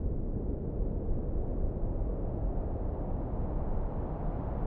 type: noise with low-pass filter sweep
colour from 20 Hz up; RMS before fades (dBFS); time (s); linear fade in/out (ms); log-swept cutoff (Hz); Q
brown; -32; 0-4.66; 2; 420 to 870; 1.6
effects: none